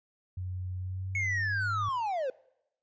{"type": "tone with pitch glide", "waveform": "sine", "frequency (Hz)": [91.7, 101.75], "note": ["F#2", "G#2"], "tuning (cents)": [-15, -35], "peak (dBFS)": -33, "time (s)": [0.37, 1.89], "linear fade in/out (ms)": 5, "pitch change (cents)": 180, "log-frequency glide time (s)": [0.78, 1.78]}
{"type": "linear sweep", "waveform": "triangle", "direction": "down", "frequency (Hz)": [2217, 490.9], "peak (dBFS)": -27, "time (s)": [1.15, 2.3], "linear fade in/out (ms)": 2}
{"effects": ["noise-tail reverb RT60 0.8 s tail -23 dB re dry", "resampled to 16000 Hz"]}